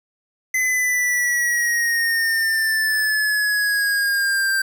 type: exponential sweep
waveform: square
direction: down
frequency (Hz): 2037 to 1568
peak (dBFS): -18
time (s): 0.54-4.62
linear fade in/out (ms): 5
effects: 8-bit